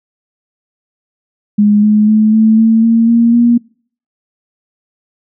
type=tone with pitch steps; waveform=sine; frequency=207.7 / 211.7 / 215.8 / 219.9 / 224.2 / 228.5 / 232.9 / 237.3 Hz; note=G#3 / G#3 / A3 / A3 / A3 / A#3 / A#3 / A#3; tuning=0 / +33 / -33 / -1 / +33 / -34 / -1 / +31 cents; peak=-5 dBFS; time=1.58-3.58 s; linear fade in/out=10 ms; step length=250 ms; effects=noise-tail reverb RT60 0.5 s tail -25 dB re dry